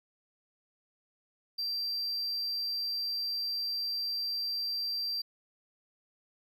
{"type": "tone", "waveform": "triangle", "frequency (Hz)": 4708, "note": "D8", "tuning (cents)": 3, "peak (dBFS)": -30, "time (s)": [1.58, 5.22], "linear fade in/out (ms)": 10, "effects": []}